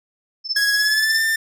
sine tone with tremolo, 5274 Hz, E8, in tune, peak -16 dBFS, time 0.44-1.24 s, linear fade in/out 50 ms, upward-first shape triangle, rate 17 Hz, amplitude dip 100%
45% pulse tone with pitch glide, 1661.2 to 1790.7 Hz, G#6 to A6, 0 to +30 cents, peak -17 dBFS, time 0.56-1.36 s, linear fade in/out 5 ms, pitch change +130 cents, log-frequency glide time 0.74-1.18 s
effects none

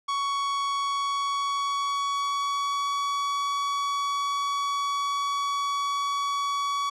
45% pulse tone with pitch glide, 1118 to 1129.7 Hz, C#6 to C#6, +14 to +32 cents, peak -25 dBFS, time 0.08-6.9 s, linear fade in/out 10 ms, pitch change +18 cents, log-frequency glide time 0.68-3.01 s, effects low-pass 6000 Hz 12 dB/octave

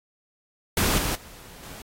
pink noise with level steps, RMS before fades -22 / -26 / -46 / -42 dBFS, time 0.77-1.82 s, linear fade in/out 2 ms, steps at 0.98 / 1.15 / 1.63 s, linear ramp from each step 5 ms, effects AAC 48 kbps

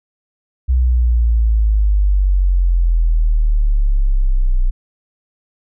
sine exponential sweep, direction down, 63.7 to 30.15 Hz, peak -10 dBFS, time 0.68-4.71 s, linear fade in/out 20 ms, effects none

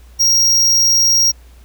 square tone, 5620 Hz, F8, 10 cents sharp, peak -10 dBFS, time 0.19-1.32 s, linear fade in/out 20 ms, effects added 60 Hz sine -39 dBFS peak until 1.64 s + pink hiss -51 dBFS RMS until 1.64 s

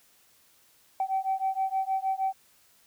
sine beating tone pair, 765 / 771.4 Hz, G5 / G5, -42 / -28 cents, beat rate 6.4 Hz, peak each -28 dBFS, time 1-2.33 s, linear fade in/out 2 ms, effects tanh soft clip ceiling -20 dBFS + white hiss -62 dBFS RMS until 2.86 s

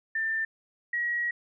sine tone pair in turn, 1787 / 1907.2 Hz, A6 / A#6, +26 / +39 cents, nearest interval minor second, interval 113 cents, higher second, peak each -26 dBFS, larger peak neither, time 0.15-0.45 / 0.93-1.31 s, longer second, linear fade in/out 5 ms, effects none

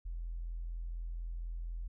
triangle tone with tanh clipping, 42.07 Hz, E1, 36 cents sharp, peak -37 dBFS, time 0.05-1.88 s, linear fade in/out 10 ms, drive 4 dB, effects none

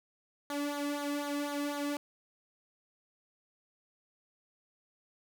sawtooth tone with flanger, 288.7 Hz, D4, 30 cents flat, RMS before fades -35 dBFS, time 0.5-1.97 s, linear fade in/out 2 ms, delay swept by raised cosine 0.37 to 1.36 ms, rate 4 Hz, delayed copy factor -0.75, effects none

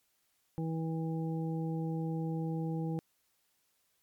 harmonic tone, 161.9 Hz, E3, 31 cents flat, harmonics 1 / 2 / 3 / 5, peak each -33 / -39 / -43 / -47 dBFS, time 0.58-2.99 s, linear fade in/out 0 ms, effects white hiss -75 dBFS RMS until 4.02 s + MP3 96 kbps

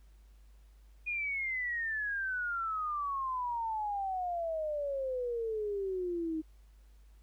sine exponential sweep, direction down, 2467 to 311.1 Hz, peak -32 dBFS, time 1.06-6.42 s, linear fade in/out 20 ms, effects added 51 Hz sine -55 dBFS peak until 7.22 s + pink hiss -72 dBFS RMS until 7.22 s

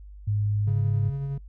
sine tone with pitch glide, 103.83 to 104.67 Hz, G#2 to G#2, 0 to +14 cents, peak -22 dBFS, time 0.27-1.1 s, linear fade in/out 10 ms, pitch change +14 cents, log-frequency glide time 0.66-0.88 s
triangle tone with tremolo, 138.59 Hz, C#3, in tune, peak -24 dBFS, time 0.67-1.38 s, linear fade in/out 5 ms, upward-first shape sine, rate 11 Hz, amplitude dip 25%
effects noise-tail reverb RT60 0.1 s tail -22 dB re dry + added 50 Hz sine -41 dBFS peak until 1.48 s

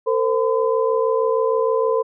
sine tone cluster, 451.6 / 518 / 1016 Hz, A4 / C5 / B5, +45 / -17 / +49 cents, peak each -18 / -21 / -24 dBFS, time 0.06-2.03 s, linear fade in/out 20 ms, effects none

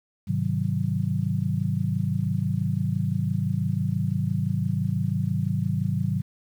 sine chord, Ab dominant seventh, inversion none, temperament just, 103.83 / 129.78 / 155.74 / 186.89 Hz, Ab2 / C3 / Eb3 / Gb3, 0 / -14 / +2 / +18 cents, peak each -28 dBFS, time 0.27-6.22 s, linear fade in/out 20 ms, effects 9-bit

